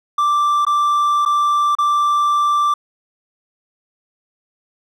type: tone with dropouts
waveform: triangle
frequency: 1174.7 Hz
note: D6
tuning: in tune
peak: -11 dBFS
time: 0.18-2.74 s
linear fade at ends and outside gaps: 5 ms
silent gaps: 0.651-0.666 / 1.252-1.259 / 1.752-1.785 s
effects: none